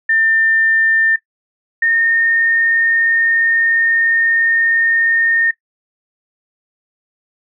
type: tone pair in turn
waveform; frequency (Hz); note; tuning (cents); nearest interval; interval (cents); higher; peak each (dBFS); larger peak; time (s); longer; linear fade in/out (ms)
sine; 1800 / 1831.5; A6 / A#6; +39 / -31; unison; 30; second; -11; neither; 0.09-1.16 / 1.82-5.51; second; 5
effects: noise-tail reverb RT60 0.1 s tail -17 dB re dry